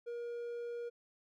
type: tone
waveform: triangle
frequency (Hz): 474.6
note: A#4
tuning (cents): +31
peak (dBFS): -37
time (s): 0.06-0.9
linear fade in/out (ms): 20
effects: none